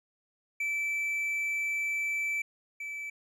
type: tone pair in turn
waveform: triangle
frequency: 2320 / 2312 Hz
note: D7 / D7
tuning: -22 / -28 cents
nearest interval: unison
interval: 6 cents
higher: first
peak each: -27 / -34 dBFS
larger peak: first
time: 0.6-2.42 / 2.8-3.1 s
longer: first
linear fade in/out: 5 ms
effects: none